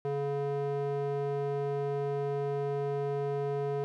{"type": "tone with band-pass filter", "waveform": "square", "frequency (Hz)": 141.3, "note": "C#3", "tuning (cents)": 34, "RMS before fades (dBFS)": -32, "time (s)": [0.05, 3.84], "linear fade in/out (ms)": 0, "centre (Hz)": 470, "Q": 1.8, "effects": []}